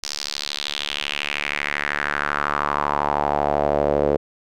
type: tone with band-pass filter sweep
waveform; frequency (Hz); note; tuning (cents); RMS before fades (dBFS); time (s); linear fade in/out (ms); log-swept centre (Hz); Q
sawtooth; 72.8; D2; -15; -23; 0.03-4.17; 5; 5400 to 480; 3.3
effects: none

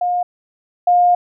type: tone pair in turn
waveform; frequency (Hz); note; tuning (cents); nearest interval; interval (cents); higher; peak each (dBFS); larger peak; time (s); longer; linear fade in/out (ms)
sine; 713 / 709.8; F5 / F5; +36 / +28; unison; 8; first; -15 / -9; second; 0.01-0.23 / 0.87-1.15; second; 5
effects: none

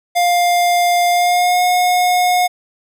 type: tone with pitch glide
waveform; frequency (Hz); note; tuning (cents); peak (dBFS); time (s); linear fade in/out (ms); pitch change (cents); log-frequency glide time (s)
square; 703 to 721.5; F5 to F#5; +11 to -44; -12; 0.15-2.48; 20; +45; 1.1-1.63
effects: none

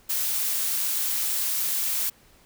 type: noise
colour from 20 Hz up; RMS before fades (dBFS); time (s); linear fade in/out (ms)
blue; -26; 0.09-2.1; 10
effects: pink hiss -57 dBFS RMS until 2.45 s

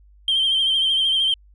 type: tone with vibrato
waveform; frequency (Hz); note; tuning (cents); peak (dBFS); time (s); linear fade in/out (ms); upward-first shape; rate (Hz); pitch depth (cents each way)
sine; 3150; G7; +8; -15; 0.28-1.34; 2; triangle; 13; 53
effects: tanh soft clip ceiling -13 dBFS + added 50 Hz sine -48 dBFS peak until 1.54 s

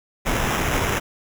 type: noise with sample-and-hold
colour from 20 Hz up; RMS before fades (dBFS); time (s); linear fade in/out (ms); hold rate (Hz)
pink; -22; 0.25-1; 20; 4410
effects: none

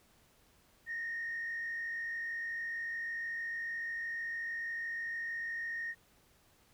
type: tone with frequency modulation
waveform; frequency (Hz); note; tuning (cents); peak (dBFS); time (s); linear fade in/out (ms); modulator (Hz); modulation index
sine; 1851; A#6; -13; -35; 0.86-5.95; 50; 46.3; 0.65
effects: tanh soft clip ceiling -32 dBFS + pink hiss -67 dBFS RMS until 6.73 s

